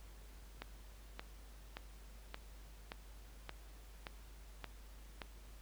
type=click train; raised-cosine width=0.3 ms; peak=-27 dBFS; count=9; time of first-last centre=0.62-5.218 s; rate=1.74 Hz; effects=added 50 Hz sine -53 dBFS peak until 5.61 s + pink hiss -63 dBFS RMS until 5.61 s